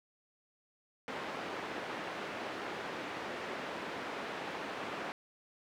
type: band-pass noise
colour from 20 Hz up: pink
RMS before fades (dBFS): -41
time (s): 1.08-5.12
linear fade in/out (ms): 0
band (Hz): 320 to 2400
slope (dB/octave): 12
effects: none